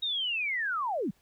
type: linear sweep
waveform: sine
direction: down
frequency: 3786 to 150.9 Hz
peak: -28 dBFS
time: 0.02-1.11 s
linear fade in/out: 10 ms
effects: pink hiss -68 dBFS RMS until 1.21 s